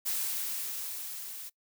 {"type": "noise with level ramp", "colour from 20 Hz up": "blue", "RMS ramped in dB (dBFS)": [-31, -43], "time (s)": [0.05, 1.5], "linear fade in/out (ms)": 20, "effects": ["noise-tail reverb RT60 0.1 s tail -22 dB re dry"]}